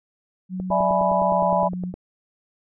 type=tone with pitch glide; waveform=sine; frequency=185 to 180.88 Hz; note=F#3 to F#3; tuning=0 to -39 cents; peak=-26 dBFS; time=0.49-1.94 s; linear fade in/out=50 ms; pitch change=-39 cents; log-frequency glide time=1.28-1.42 s
type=click train; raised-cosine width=2 ms; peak=-20 dBFS; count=14; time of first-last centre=0.6-1.94 s; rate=9.7 Hz
type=chord; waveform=sine; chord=E dominant seventh; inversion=third; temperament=equal with one note detuned; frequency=587.3 / 659.3 / 841.7 / 987.8 Hz; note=D5 / E5 / G#5 / B5; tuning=0 / 0 / +23 / 0 cents; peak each=-23 dBFS; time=0.7-1.69 s; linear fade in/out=20 ms
effects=none